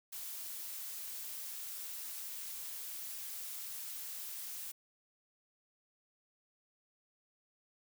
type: noise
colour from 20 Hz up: blue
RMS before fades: -44 dBFS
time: 0.12-4.72 s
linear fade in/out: 10 ms
effects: none